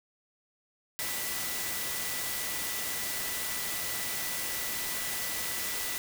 sine tone in noise, 1975.5 Hz, B6, in tune, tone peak -42 dBFS, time 0.99-5.98 s, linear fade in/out 0 ms, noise white, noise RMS -34 dBFS, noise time 0.99-5.98 s, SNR -11 dB, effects none

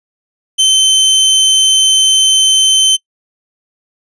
sawtooth tone, 3086 Hz, G7, 28 cents flat, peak -3 dBFS, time 0.58-2.97 s, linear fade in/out 20 ms, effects noise-tail reverb RT60 0.1 s tail -24 dB re dry + resampled to 22050 Hz

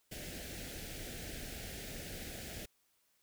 pink band-stop noise, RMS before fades -45 dBFS, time 0.11-2.66 s, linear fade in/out 10 ms, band 750 to 1500 Hz, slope 48 dB/octave, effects white hiss -75 dBFS RMS until 3.22 s

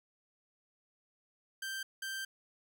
sawtooth tone bursts at uneven times, 1568 Hz, G6, in tune, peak -34 dBFS, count 2, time 1.62-1.83 / 2.02-2.25 s, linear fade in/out 5 ms, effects none

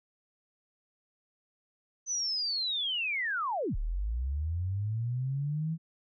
sine linear two-way sweep, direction down then up, 6140 to 33.13 to 165.4 Hz, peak -29 dBFS, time 2.06-5.78 s, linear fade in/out 50 ms, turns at 3.76 s, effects none

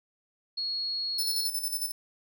sine tone, 4320 Hz, C#8, 45 cents flat, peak -29 dBFS, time 0.57-1.48 s, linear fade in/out 10 ms
5% pulse tone with tremolo, 5280 Hz, E8, 2 cents sharp, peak -22 dBFS, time 1.18-1.92 s, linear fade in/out 10 ms, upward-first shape square, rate 11 Hz, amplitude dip 60%
effects none

